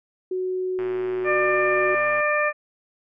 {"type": "tone", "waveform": "sine", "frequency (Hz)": 370, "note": "F#4", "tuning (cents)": 0, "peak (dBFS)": -23, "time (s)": [0.31, 1.95], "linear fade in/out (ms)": 5}
{"type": "click train", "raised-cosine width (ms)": 0.5, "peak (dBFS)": -23, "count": 165, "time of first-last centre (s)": [0.79, 2.204], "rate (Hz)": 116}
{"type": "harmonic tone", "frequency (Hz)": 597, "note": "D5", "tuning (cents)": 28, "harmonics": [1, 2, 3, 4], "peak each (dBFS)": [-23, -25, -24, -27], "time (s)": [1.24, 2.53], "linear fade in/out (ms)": 50}
{"effects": []}